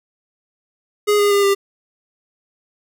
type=tone with pitch steps; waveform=square; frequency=415.3 / 409.1 / 403 / 397 Hz; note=G#4 / G#4 / G4 / G4; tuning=0 / -26 / +48 / +22 cents; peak=-13 dBFS; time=1.07-1.55 s; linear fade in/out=20 ms; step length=120 ms; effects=none